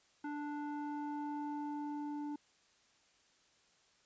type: tone with low-pass filter sweep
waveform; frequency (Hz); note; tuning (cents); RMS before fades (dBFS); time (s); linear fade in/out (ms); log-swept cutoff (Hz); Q
square; 293.7; D4; 0; -41; 0.24-2.36; 5; 1300 to 670; 2.3
effects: white hiss -70 dBFS RMS until 4.05 s + resampled to 16000 Hz